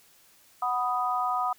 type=chord; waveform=sine; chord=B major; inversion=second; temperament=equal; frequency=740 / 987.8 / 1244.5 Hz; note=F#5 / B5 / D#6; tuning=0 / 0 / 0 cents; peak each=-29 / -31 / -28 dBFS; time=0.62-1.53 s; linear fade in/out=5 ms; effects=white hiss -59 dBFS RMS until 1.58 s